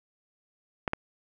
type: clicks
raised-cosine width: 0.5 ms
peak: -12 dBFS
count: 2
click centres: 0.878 / 0.934 s
effects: none